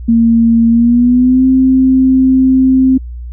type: tone with pitch glide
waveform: sine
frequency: 229.9 to 261.1 Hz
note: A#3 to C4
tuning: -24 to -3 cents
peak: -5 dBFS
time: 0.08-2.98 s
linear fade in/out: 10 ms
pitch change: +221 cents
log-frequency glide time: 0.69-1.46 s
effects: added 60 Hz sine -22 dBFS peak until 3.32 s